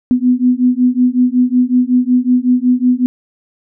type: beating tone pair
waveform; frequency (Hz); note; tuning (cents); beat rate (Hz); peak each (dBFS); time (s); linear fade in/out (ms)
sine; 246.9 / 252.3; B3 / B3; 0 / +37; 5.4; -12; 0.11-3.06; 0
effects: none